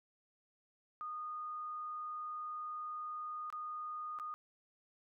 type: tone with dropouts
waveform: sine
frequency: 1230 Hz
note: D#6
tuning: 20 cents flat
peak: -40 dBFS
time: 1.01-4.34 s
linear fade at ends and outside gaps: 0 ms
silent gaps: 3.502-3.526 / 4.188-4.198 s
effects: none